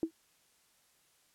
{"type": "tone with exponential decay", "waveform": "sine", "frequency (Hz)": 325.1, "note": "E4", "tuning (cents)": -24, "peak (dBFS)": -24, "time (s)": [0.03, 0.11], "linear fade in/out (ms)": 1, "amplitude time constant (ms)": 17, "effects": ["white hiss -69 dBFS RMS until 1.34 s", "low-pass 12000 Hz 12 dB/octave"]}